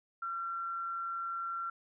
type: tone with amplitude modulation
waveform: sine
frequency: 1365 Hz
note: F6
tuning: 40 cents flat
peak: -33 dBFS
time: 0.22-1.7 s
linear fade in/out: 5 ms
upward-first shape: sine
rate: 171 Hz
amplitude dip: 35%
effects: none